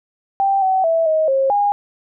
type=tone with pitch steps; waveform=sine; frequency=785 / 758 / 657 / 630 / 538 / 816 Hz; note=G5 / F#5 / E5 / D#5 / C5 / G#5; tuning=+2 / +42 / -6 / +21 / +48 / -31 cents; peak=-13 dBFS; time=0.4-1.72 s; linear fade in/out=0 ms; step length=220 ms; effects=none